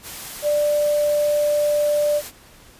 sine tone in noise, 591 Hz, D5, 11 cents sharp, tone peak -16 dBFS, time 0.42-2.22 s, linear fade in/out 50 ms, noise white, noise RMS -34 dBFS, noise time 0.02-2.32 s, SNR +15 dB, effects pink hiss -48 dBFS RMS until 2.79 s + resampled to 32000 Hz

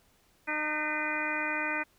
harmonic tone with a mistuned harmonic, 304.8 Hz, D#4, 36 cents flat, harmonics 1 / 2 / 3 / 4 / 5 / 6 / 7 / 8, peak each -39 / -40 / -38 / -40 / -35 / -40 / -36 / -35 dBFS, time 0.47-1.84 s, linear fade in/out 20 ms, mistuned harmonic 7, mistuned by -89 cents, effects pink hiss -66 dBFS RMS until 1.98 s

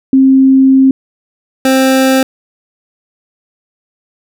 sine / 25% pulse tone pair in turn, 266.1 / 263.8 Hz, C4 / C4, +29 / +14 cents, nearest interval unison, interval 15 cents, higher first, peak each -3 dBFS, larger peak neither, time 0.13-0.91 / 1.65-2.23 s, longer first, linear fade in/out 2 ms, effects none

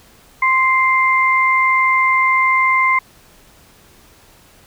sine tone pair together, 1046.5 / 2093 Hz, C6 / C7, 0 / 0 cents, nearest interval octave, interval 1200 cents, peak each -14 dBFS, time 0.42-2.99 s, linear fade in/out 5 ms, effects pink hiss -48 dBFS RMS until 4.66 s

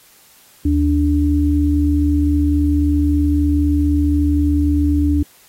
sine tone pair together, 76.7 / 291.9 Hz, D#2 / D4, -24 / -10 cents, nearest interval octave + major seventh, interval 2314 cents, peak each -15 dBFS, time 0.65-5.23 s, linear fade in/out 5 ms, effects white hiss -49 dBFS RMS until 5.48 s + AAC 48 kbps

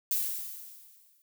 violet noise with exponential decay, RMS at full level -27 dBFS, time 0.11-1.22 s, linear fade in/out 1 ms, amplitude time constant 240 ms, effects none

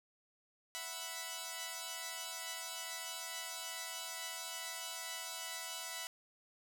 5% pulse chord, E suspended second, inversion none, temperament equal, 659.3 / 740 / 987.8 Hz, E5 / F#5 / B5, 0 / 0 / 0 cents, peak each -36 / -36 / -33 dBFS, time 0.75-6.07 s, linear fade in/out 0 ms, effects none

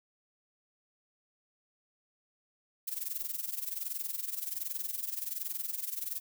violet noise with amplitude modulation, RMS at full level -34 dBFS, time 2.87-6.2 s, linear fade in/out 10 ms, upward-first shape sine, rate 21.3 Hz, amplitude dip 80%, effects none

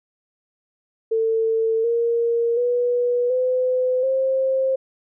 sine tone with pitch steps, 448.2 / 467.2 / 487.1 / 507.8 / 529.3 Hz, A4 / A#4 / B4 / B4 / C5, +32 / +4 / -24 / +48 / +20 cents, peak -17 dBFS, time 1.11-4.76 s, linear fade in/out 10 ms, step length 730 ms, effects none

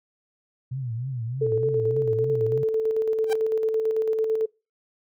sine tone with vibrato, 123.2 Hz, B2, 4 cents flat, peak -27 dBFS, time 0.71-2.64 s, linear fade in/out 10 ms, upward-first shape triangle, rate 3.3 Hz, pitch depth 190 cents each way
sine tone with tremolo, 441.1 Hz, A4, 4 cents sharp, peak -19 dBFS, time 1.41-4.46 s, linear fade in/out 10 ms, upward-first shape square, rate 9 Hz, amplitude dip 35%
sawtooth tone with exponential growth, 784 Hz, G5, in tune, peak -21 dBFS, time 3.26-3.33 s, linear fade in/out 1 ms, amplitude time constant 15 ms
effects noise-tail reverb RT60 0.3 s tail -26 dB re dry

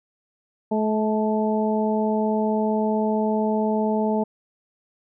harmonic tone with a mistuned harmonic, 215.5 Hz, A3, 36 cents flat, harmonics 1 / 2 / 3 / 4, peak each -22 / -25 / -27 / -28 dBFS, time 0.71-4.24 s, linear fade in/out 10 ms, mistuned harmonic 4, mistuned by +19 cents, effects none

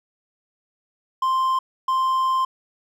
triangle tone bursts at uneven times, 1046.5 Hz, C6, in tune, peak -16 dBFS, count 2, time 1.22-1.59 / 1.88-2.45 s, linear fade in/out 5 ms, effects none

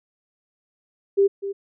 sine tone with echo, 396.3 Hz, G4, 19 cents sharp, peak -13 dBFS, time 1.17-1.28 s, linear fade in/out 20 ms, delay 250 ms, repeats 1, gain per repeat -12 dB, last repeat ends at 1.53 s, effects none

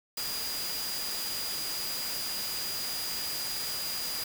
sine tone in noise, 4876 Hz, D#8, 36 cents flat, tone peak -35 dBFS, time 0.17-4.24 s, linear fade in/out 5 ms, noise white, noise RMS -36 dBFS, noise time 0.17-4.24 s, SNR -2 dB, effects none

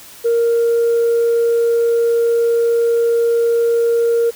sine tone, 466.2 Hz, A#4, in tune, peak -10 dBFS, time 0.24-4.31 s, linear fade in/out 20 ms, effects tanh soft clip ceiling -9 dBFS + white hiss -39 dBFS RMS until 4.35 s

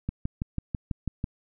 click train, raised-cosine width 5 ms, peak -16 dBFS, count 8, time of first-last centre 0.09-1.241 s, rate 6.08 Hz, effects none

